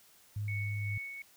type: tone with vibrato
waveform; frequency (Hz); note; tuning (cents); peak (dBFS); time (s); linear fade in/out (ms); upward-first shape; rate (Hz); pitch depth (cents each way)
sine; 103.4; G#2; -7; -33; 0.36-0.98; 5; sine; 3.3; 10
type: tone with tremolo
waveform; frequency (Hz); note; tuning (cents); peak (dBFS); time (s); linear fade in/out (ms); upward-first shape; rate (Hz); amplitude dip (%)
sine; 2217; C#7; 0; -37; 0.48-1.22; 2; sine; 2.6; 40
effects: white hiss -62 dBFS RMS until 1.36 s